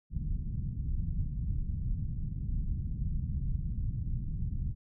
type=low-pass noise; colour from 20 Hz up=pink; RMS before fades=-33 dBFS; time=0.1-4.75 s; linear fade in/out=50 ms; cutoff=160 Hz; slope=24 dB/octave; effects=none

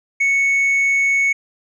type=tone with tanh clipping; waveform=triangle; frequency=2214 Hz; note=C#7; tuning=3 cents flat; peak=-14 dBFS; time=0.2-1.33 s; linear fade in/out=10 ms; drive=7 dB; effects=none

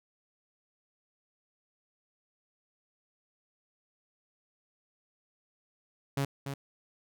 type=tone with echo; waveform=sawtooth; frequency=138.59 Hz; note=C#3; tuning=in tune; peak=-24 dBFS; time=6.17-6.25 s; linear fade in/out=5 ms; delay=290 ms; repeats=1; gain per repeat=-7 dB; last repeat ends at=6.54 s; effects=none

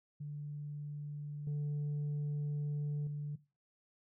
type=tone with level steps; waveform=sine; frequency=146.83 Hz; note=D3; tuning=in tune; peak=-39 / -31 / -36 dBFS; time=0.2-3.36 s; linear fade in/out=10 ms; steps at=1.47 / 3.07 s; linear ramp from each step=2 ms; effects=noise-tail reverb RT60 0.3 s tail -18 dB re dry + tanh soft clip ceiling -33 dBFS

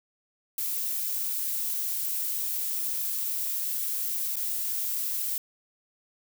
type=noise with dropouts; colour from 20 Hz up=violet; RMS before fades=-30 dBFS; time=0.58-5.38 s; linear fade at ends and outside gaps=2 ms; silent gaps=4.358-4.366 s; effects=none

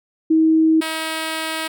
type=tone pair in turn; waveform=sine / 5% pulse; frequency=319.1 / 319.1 Hz; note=D#4 / D#4; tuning=+44 / +44 cents; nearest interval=unison; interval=0 cents; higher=neither; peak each=-11 dBFS; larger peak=neither; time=0.3-0.81 / 0.81-1.68 s; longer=second; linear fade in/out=10 ms; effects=none

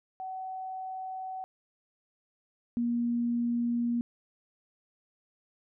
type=tone pair in turn; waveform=sine; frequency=754 / 237.5 Hz; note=F#5 / A#3; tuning=+32 / +33 cents; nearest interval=octave + minor sixth; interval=1999 cents; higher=first; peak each=-35 / -26 dBFS; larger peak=second; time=0.2-1.44 / 2.77-4.01 s; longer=neither; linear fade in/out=0 ms; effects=none

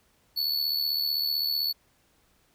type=tone with amplitude modulation; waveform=square; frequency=4435 Hz; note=C#8; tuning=in tune; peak=-23 dBFS; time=0.36-1.73 s; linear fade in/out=20 ms; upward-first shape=sine; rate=75.7 Hz; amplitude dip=60%; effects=pink hiss -66 dBFS RMS until 2.54 s

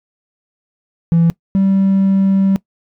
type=tone pair in turn; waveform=triangle; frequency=167.4 / 193.9 Hz; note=E3 / G3; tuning=+27 / -19 cents; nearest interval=minor third; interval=254 cents; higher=second; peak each=-5 / -7 dBFS; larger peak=first; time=1.12-1.3 / 1.55-2.56 s; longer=second; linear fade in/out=0 ms; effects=noise-tail reverb RT60 0.1 s tail -21 dB re dry + tanh soft clip ceiling -4 dBFS

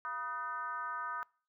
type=tone with frequency modulation; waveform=sine; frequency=1244.5 Hz; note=D#6; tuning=in tune; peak=-36 dBFS; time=0.05-1.23 s; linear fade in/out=0 ms; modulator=276 Hz; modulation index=1.1; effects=noise-tail reverb RT60 0.4 s tail -25 dB re dry

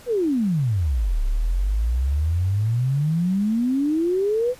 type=exponential two-way sweep; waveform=sine; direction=down then up; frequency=513 to 33.83 to 513 Hz; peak=-18 dBFS; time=0.06-4.55 s; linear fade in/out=50 ms; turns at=1.22 s; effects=pink hiss -47 dBFS RMS until 4.59 s + resampled to 32000 Hz

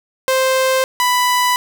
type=tone pair in turn; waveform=sawtooth; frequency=523.3 / 991.3 Hz; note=C5 / B5; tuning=0 / +6 cents; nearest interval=major seventh; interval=1106 cents; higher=second; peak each=-9 dBFS; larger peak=neither; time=0.28-0.84 / 1-1.56 s; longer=neither; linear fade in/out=0 ms; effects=none

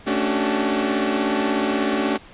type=chord; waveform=sawtooth; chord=D major seventh; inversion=second; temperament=equal with one note detuned; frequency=220 / 277.2 / 293.7 / 379.7 Hz; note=A3 / C#4 / D4 / F#4; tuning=0 / 0 / 0 / +45 cents; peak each=-21 dBFS; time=0.06-2.18 s; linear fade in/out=20 ms; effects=pink hiss -45 dBFS RMS until 2.33 s + resampled to 8000 Hz

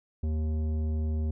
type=tone with tanh clipping; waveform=sine; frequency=77.78 Hz; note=D#2; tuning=in tune; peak=-28 dBFS; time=0.23-1.31 s; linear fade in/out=5 ms; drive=12 dB; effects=none

